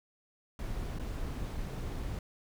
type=noise with dropouts; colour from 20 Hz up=brown; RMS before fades=-37 dBFS; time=0.59-2.19 s; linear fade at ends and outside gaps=2 ms; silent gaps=0.987-0.995 s; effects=none